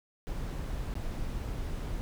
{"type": "noise with dropouts", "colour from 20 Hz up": "brown", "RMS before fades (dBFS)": -35, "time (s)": [0.27, 2.01], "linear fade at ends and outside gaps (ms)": 0, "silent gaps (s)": [0.94, 0.954], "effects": []}